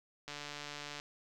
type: click train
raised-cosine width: 0.2 ms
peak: -26 dBFS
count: 106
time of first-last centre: 0.28-0.999 s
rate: 146 Hz
effects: none